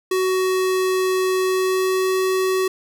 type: tone with pitch glide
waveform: square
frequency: 373.6 to 376 Hz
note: F#4 to F#4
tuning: +17 to +28 cents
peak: -18 dBFS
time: 0.11-2.68 s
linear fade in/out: 5 ms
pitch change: +11 cents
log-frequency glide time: 1.37-2.16 s
effects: none